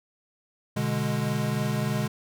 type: chord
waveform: square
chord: G# diminished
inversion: first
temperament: equal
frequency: 123.47 / 146.83 / 207.7 Hz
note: B2 / D3 / G#3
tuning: 0 / 0 / 0 cents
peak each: -30 dBFS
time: 0.76-2.08 s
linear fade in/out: 10 ms
effects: none